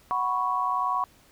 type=chord; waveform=sine; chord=F# suspended fourth; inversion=none; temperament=equal; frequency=740 / 987.8 / 1108.7 Hz; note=F#5 / B5 / C#6; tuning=0 / 0 / 0 cents; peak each=-31 / -28 / -26 dBFS; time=0.11-1.04 s; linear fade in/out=0 ms; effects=pink hiss -58 dBFS RMS until 1.31 s